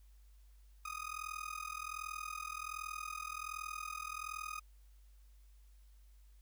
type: tone with amplitude modulation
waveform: 30% pulse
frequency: 1244.5 Hz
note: D#6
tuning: in tune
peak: -35 dBFS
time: 0.85-4.6 s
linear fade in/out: 5 ms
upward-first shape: sine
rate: 41.3 Hz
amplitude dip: 90%
effects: added 50 Hz sine -58 dBFS peak until 6.41 s + white hiss -75 dBFS RMS until 6.41 s